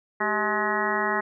harmonic tone with a mistuned harmonic, 211.9 Hz, G#3, 35 cents sharp, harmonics 1 / 2 / 3 / 4 / 5 / 6 / 7 / 8 / 9, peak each -34 / -30 / -33 / -30 / -30 / -32 / -34 / -32 / -29 dBFS, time 0.2-1.21 s, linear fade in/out 10 ms, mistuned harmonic 2, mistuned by -120 cents, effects none

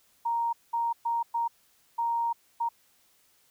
sine tone bursts at uneven times, 932.3 Hz, A#5, in tune, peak -25 dBFS, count 6, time 0.25-0.53 / 0.73-0.93 / 1.05-1.23 / 1.34-1.48 / 1.98-2.33 / 2.6-2.69 s, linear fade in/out 10 ms, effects white hiss -65 dBFS RMS until 3.5 s

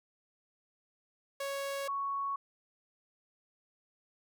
sawtooth / sine tone pair in turn, 554.4 / 1110.9 Hz, C#5 / C#6, 0 / +3 cents, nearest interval octave, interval 1203 cents, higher second, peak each -31 / -32 dBFS, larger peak first, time 1.4-1.88 / 1.88-2.36 s, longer neither, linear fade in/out 5 ms, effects none

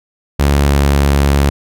sawtooth tone with pitch glide, 71 to 70.43 Hz, C#2 to C#2, +42 to +28 cents, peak -5 dBFS, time 0.39-1.5 s, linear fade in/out 10 ms, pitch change -14 cents, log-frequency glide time 0.66-0.72 s, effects none

